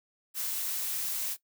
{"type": "noise", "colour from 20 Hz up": "blue", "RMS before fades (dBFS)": -33, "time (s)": [0.34, 1.37], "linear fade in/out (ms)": 50, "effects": ["noise-tail reverb RT60 0.1 s tail -17 dB re dry"]}